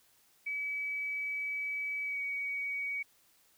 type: tone with pitch glide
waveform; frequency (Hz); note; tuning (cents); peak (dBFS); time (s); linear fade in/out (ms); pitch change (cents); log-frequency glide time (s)
sine; 2286 to 2256; D7 to C#7; -47 to +30; -33; 0.46-3.03; 10; -23; 2.04-2.19
effects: white hiss -67 dBFS RMS until 3.57 s

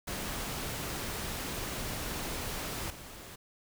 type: noise with level steps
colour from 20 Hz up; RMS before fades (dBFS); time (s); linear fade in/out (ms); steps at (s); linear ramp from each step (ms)
pink; -37 / -47; 0.07-3.36; 10; 2.9; 2
effects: none

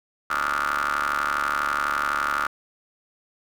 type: ring-modulated tone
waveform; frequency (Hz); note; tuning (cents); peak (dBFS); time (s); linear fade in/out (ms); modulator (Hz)
25% pulse; 72.1; D2; -31; -16; 0.3-2.47; 5; 1320
effects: none

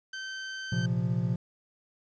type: tone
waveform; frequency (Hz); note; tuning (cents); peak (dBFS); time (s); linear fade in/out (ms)
sawtooth; 1546; G6; -24; -32; 0.13-0.86; 5
type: chord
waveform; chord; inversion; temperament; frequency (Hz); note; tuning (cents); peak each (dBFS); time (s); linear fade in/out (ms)
triangle; Bb suspended second; none; equal with one note detuned; 116.54 / 131.65 / 174.61; Bb2 / C3 / F3; 0 / +11 / 0; -28 / -29 / -28; 0.72-1.36; 5
effects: resampled to 16000 Hz + 10-bit

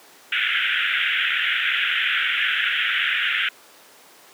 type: band-pass noise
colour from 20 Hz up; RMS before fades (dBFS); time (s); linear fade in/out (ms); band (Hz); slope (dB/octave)
pink; -22; 0.32-3.49; 5; 1400 to 3400; 96
effects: pink hiss -48 dBFS RMS until 4.33 s + high-pass 400 Hz 12 dB/octave

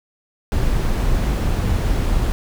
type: noise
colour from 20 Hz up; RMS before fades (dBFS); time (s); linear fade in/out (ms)
brown; -18; 0.52-2.32; 0
effects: none

